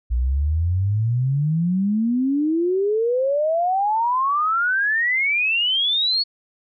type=exponential sweep; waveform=sine; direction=up; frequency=57.7 to 4435 Hz; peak=-17 dBFS; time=0.1-6.24 s; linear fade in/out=20 ms; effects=none